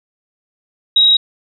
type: tone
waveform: sine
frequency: 3817 Hz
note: A#7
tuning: 40 cents sharp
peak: -7 dBFS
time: 0.96-1.17 s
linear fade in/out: 5 ms
effects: none

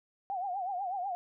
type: tone with vibrato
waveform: sine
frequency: 755 Hz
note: F#5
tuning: 35 cents sharp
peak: -32 dBFS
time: 0.3-1.15 s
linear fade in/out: 0 ms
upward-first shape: triangle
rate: 8.1 Hz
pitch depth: 150 cents each way
effects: none

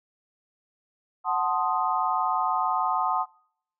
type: chord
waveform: sine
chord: F# diminished seventh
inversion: none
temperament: equal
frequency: 740 / 880 / 1046.5 / 1244.5 Hz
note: F#5 / A5 / C6 / Eb6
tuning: 0 / 0 / 0 / 0 cents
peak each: -28 dBFS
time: 1.24-3.26 s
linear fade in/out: 50 ms
effects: noise-tail reverb RT60 0.7 s tail -26 dB re dry

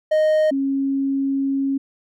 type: tone pair in turn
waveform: triangle / sine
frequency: 620 / 273.2 Hz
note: D#5 / C#4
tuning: -6 / -25 cents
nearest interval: octave + major second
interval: 1419 cents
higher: first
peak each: -12 / -18 dBFS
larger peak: first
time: 0.11-0.51 / 0.51-1.78 s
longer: second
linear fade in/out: 10 ms
effects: none

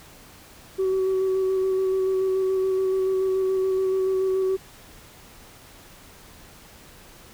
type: tone with vibrato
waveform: sine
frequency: 379 Hz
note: F#4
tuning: 42 cents sharp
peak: -18 dBFS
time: 0.78-4.57 s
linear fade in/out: 20 ms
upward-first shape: square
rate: 7 Hz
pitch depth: 12 cents each way
effects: tanh soft clip ceiling -18 dBFS + pink hiss -48 dBFS RMS until 7.33 s

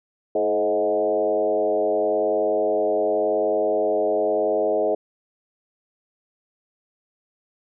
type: tone with frequency modulation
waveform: sine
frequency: 527 Hz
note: C5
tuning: 12 cents sharp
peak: -18 dBFS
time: 0.35-4.95 s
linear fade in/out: 5 ms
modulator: 99.1 Hz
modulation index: 1.7
effects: none

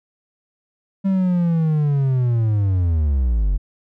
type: linear sweep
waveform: triangle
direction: down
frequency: 196 to 43 Hz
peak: -13 dBFS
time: 1.04-3.58 s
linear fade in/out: 20 ms
effects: none

